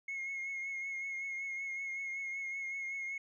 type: tone with vibrato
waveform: sine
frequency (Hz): 2165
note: C#7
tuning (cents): -41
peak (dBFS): -35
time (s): 0.08-3.18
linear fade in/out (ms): 5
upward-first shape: triangle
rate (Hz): 5.3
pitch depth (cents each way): 35
effects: tanh soft clip ceiling -35 dBFS